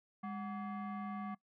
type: tone with frequency modulation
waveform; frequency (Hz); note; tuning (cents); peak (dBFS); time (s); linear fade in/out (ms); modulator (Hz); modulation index
sine; 203.8; G#3; -32; -38; 0.23-1.35; 10; 945; 0.98
effects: noise-tail reverb RT60 0.1 s tail -22 dB re dry + tanh soft clip ceiling -35 dBFS